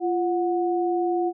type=tone pair together; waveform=sine; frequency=345.8 / 732.7 Hz; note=F4 / F#5; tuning=-17 / -17 cents; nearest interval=octave + minor second; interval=1300 cents; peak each=-22 / -26 dBFS; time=0-1.33 s; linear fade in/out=50 ms; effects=none